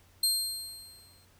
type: tone with exponential decay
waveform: 25% pulse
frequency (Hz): 4200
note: C8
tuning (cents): +6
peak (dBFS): -18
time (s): 0.23-1.25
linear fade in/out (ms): 5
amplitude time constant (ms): 220
effects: added 90 Hz sine -63 dBFS peak until 1.39 s + pink hiss -63 dBFS RMS until 1.39 s